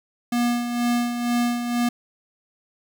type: tone with tremolo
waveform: square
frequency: 240 Hz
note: B3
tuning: 49 cents flat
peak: -19 dBFS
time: 0.32-1.89 s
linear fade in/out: 5 ms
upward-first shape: sine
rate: 2.1 Hz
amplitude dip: 55%
effects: 10-bit